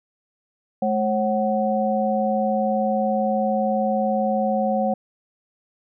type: tone cluster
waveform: sine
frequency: 214 / 542 / 747 Hz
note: A3 / C#5 / F#5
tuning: -48 / -39 / +16 cents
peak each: -23 dBFS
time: 0.82-4.94 s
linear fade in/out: 5 ms
effects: none